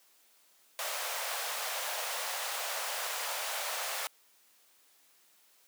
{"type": "high-pass noise", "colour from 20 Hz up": "pink", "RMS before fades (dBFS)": -36, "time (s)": [0.79, 4.07], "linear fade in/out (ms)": 0, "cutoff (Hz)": 530, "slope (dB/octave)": 48, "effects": ["white hiss -65 dBFS RMS until 5.67 s", "high-pass 300 Hz 12 dB/octave"]}